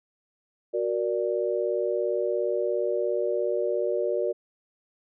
sine chord, Gb augmented, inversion none, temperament equal with one note detuned, 370 / 470.2 / 587.3 Hz, Gb4 / Bb4 / D5, 0 / +15 / 0 cents, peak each -28 dBFS, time 0.73-4.33 s, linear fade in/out 20 ms, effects none

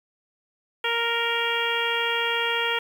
harmonic tone, 466.2 Hz, A#4, in tune, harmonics 1 / 2 / 3 / 4 / 5 / 6 / 7, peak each -30 / -30 / -30 / -30 / -30 / -30 / -30 dBFS, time 0.84-2.79 s, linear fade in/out 5 ms, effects 8-bit

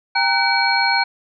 sine tone cluster, 798 / 925 / 1504 / 2287 / 4277 Hz, G5 / A#5 / F#6 / D7 / C8, +31 / -14 / +28 / -47 / +37 cents, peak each -21 dBFS, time 0.15-1.04 s, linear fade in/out 10 ms, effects none

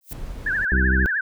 violet noise with exponential growth, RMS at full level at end -31 dBFS, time 0.01-0.13 s, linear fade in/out 1 ms, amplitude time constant 26 ms
brown noise, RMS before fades -33 dBFS, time 0.11-0.65 s, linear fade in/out 2 ms
sine tone with vibrato, 1627 Hz, G#6, 36 cents flat, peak -20 dBFS, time 0.46-1.21 s, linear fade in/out 5 ms, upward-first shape triangle, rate 13 Hz, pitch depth 190 cents each way
harmonic tone, 64.8 Hz, C2, 16 cents flat, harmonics 1 / 2 / 3 / 4 / 5 / 6, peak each -18 / -31 / -25 / -35 / -30 / -32 dBFS, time 0.72-1.06 s, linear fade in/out 0 ms
effects none

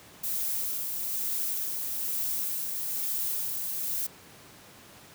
violet noise with tremolo, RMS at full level -30 dBFS, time 0.23-4.07 s, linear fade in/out 10 ms, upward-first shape sine, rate 1.1 Hz, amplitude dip 30%, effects pink hiss -51 dBFS RMS until 5.14 s + high-pass 100 Hz 12 dB/octave

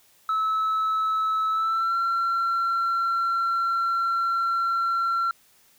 sine tone with pitch glide, 1300 to 1361.5 Hz, E6 to F6, -24 to -44 cents, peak -19 dBFS, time 0.29-5.31 s, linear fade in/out 2 ms, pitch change +80 cents, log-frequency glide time 1.5-1.95 s, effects tanh soft clip ceiling -20 dBFS + white hiss -59 dBFS RMS until 5.78 s

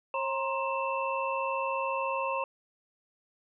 sine tone cluster, 540 / 937 / 1057 / 2663 Hz, C#5 / A#5 / C6 / E7, -45 / +9 / +17 / +17 cents, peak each -33 / -34 / -33 / -37 dBFS, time 0.14-2.44 s, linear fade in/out 2 ms, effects none

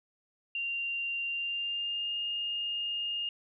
sine tone with pitch glide, 2775 to 2832 Hz, F7 to F7, -12 to +23 cents, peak -31 dBFS, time 0.55-3.29 s, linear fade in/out 2 ms, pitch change +35 cents, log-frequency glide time 1.26-2.17 s, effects none

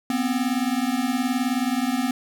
square beating tone pair, 243.5 / 262.5 Hz, B3 / C4, -24 / +6 cents, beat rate 19 Hz, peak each -25 dBFS, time 0.1-2.11 s, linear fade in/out 2 ms, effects none

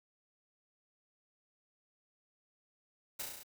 white noise with echo, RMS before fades -39 dBFS, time 3.19-3.23 s, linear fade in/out 10 ms, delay 34 ms, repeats 6, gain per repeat -2 dB, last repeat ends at 3.434 s, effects none

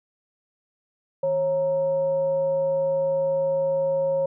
sine tone with frequency modulation, 545 Hz, C#5, 29 cents flat, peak -20 dBFS, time 1.23-4.26 s, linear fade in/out 5 ms, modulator 386 Hz, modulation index 0.27, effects none

